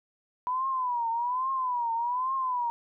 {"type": "tone with vibrato", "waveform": "sine", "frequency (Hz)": 987.8, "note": "B5", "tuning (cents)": 0, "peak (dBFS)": -26, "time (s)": [0.47, 2.7], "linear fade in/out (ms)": 0, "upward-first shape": "triangle", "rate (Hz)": 1.2, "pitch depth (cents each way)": 150, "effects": []}